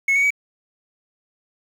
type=tone with pitch steps; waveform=sine; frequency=2192 / 2232 / 2272 Hz; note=C#7 / C#7 / C#7; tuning=-20 / +11 / +42 cents; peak=-12 dBFS; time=0.08-0.305 s; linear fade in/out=5 ms; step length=75 ms; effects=tanh soft clip ceiling -14 dBFS + 7-bit